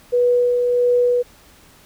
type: tone with tremolo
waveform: sine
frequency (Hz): 488.8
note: B4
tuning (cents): -18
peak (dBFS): -12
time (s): 0.12-1.23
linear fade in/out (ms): 20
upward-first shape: sine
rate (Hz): 1.5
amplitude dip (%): 30
effects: pink hiss -49 dBFS RMS until 1.85 s